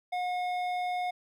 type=tone with hard clipping; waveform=sine; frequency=722 Hz; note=F#5; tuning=43 cents flat; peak=-31 dBFS; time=0.12-1.11 s; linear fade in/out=10 ms; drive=10 dB; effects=none